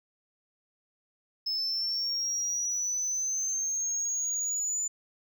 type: linear sweep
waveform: sine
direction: up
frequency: 5190 to 7040 Hz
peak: -26 dBFS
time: 1.46-4.88 s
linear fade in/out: 10 ms
effects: tanh soft clip ceiling -26 dBFS + 11-bit